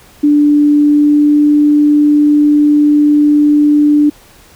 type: tone with pitch glide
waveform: sine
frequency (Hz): 293.7 to 295.4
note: D4 to D4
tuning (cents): 0 to +10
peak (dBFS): -5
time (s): 0.23-4.1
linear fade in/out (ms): 10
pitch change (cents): +10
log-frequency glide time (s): 0.75-1.44
effects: pink hiss -42 dBFS RMS until 4.55 s